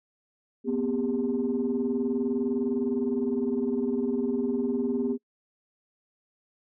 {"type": "tone cluster", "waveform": "sine", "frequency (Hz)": [237.3, 257, 401.4], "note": ["A#3", "C4", "G4"], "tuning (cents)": [31, -31, 41], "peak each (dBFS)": -28, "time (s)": [0.64, 5.18], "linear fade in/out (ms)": 50, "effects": ["noise-tail reverb RT60 0.1 s tail -26 dB re dry", "tanh soft clip ceiling -18 dBFS"]}